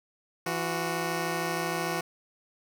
10% pulse tone pair together, 167.4 / 368.1 Hz, E3 / F#4, +27 / -9 cents, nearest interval octave + major second, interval 1364 cents, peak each -23 dBFS, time 0.46-2.01 s, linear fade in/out 5 ms, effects none

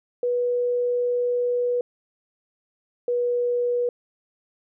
sine tone pair in turn, 488.3 / 485.5 Hz, B4 / B4, -20 / -30 cents, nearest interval unison, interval 10 cents, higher first, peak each -20 dBFS, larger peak neither, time 0.23-1.81 / 3.08-3.89 s, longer first, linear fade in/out 2 ms, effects none

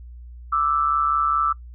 sine tone pair together, 1174.7 / 1319.4 Hz, D6 / E6, 0 / +1 cents, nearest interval major second, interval 201 cents, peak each -22 / -19 dBFS, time 0.52-1.53 s, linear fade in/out 10 ms, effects noise-tail reverb RT60 0.1 s tail -20 dB re dry + added 60 Hz sine -37 dBFS peak until 1.74 s

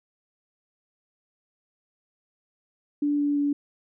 sine tone with pitch steps, 291 / 289.2 / 287.3 Hz, D4 / D4 / D4, -16 / -27 / -38 cents, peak -21 dBFS, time 3.02-3.53 s, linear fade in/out 5 ms, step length 170 ms, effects none

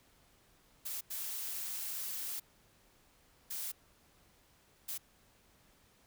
blue noise bursts at uneven times, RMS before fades -40 dBFS, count 4, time 0.85-1.01 / 1.1-2.4 / 3.5-3.72 / 4.88-4.98 s, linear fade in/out 10 ms, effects pink hiss -67 dBFS RMS until 6.06 s

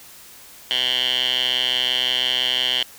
10% pulse tone with band-pass filter, 125.8 Hz, B2, 32 cents sharp, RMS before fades -21 dBFS, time 0.71-2.83 s, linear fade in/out 0 ms, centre 3100 Hz, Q 7.5, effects white hiss -44 dBFS RMS until 2.98 s

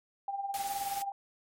sine tone with tremolo, 794 Hz, G5, 22 cents sharp, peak -30 dBFS, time 0.28-1.12 s, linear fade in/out 2 ms, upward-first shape sine, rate 19 Hz, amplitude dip 65%
white noise, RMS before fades -41 dBFS, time 0.54-1.02 s, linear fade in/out 0 ms
effects MP3 64 kbps

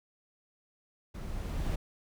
brown noise with level ramp, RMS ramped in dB -40 to -31 dBFS, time 1.14-1.76 s, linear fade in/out 10 ms, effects none

